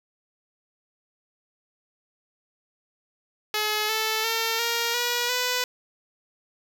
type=tone with pitch steps; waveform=5% pulse; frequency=425.6 / 439.1 / 453 / 467.3 / 482.2 / 497.4 Hz; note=G#4 / A4 / A#4 / A#4 / B4 / B4; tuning=+42 / -4 / -50 / +4 / -41 / +12 cents; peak=-12 dBFS; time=3.54-5.64 s; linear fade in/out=2 ms; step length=350 ms; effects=none